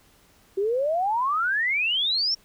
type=exponential sweep; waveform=sine; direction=up; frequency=377.7 to 5588 Hz; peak=-21 dBFS; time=0.57-2.35 s; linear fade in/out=10 ms; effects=pink hiss -58 dBFS RMS until 2.44 s